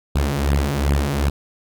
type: beating tone pair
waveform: sawtooth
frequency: 69.3 / 71.9 Hz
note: C#2 / D2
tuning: 0 / -36 cents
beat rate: 2.6 Hz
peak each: -16 dBFS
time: 0.15-1.3 s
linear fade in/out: 10 ms
effects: none